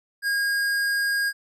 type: tone with hard clipping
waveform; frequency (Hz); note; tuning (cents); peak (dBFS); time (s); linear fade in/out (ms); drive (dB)
sine; 1628; G#6; -35; -23; 0.22-1.33; 50; 15
effects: none